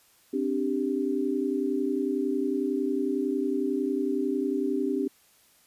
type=chord; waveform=sine; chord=C suspended second; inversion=none; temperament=equal with one note detuned; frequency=262.7 / 293.7 / 392 Hz; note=C4 / D4 / G4; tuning=+7 / 0 / 0 cents; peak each=-29 dBFS; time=0.33-5.08 s; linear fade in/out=10 ms; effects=white hiss -61 dBFS RMS until 5.66 s + resampled to 32000 Hz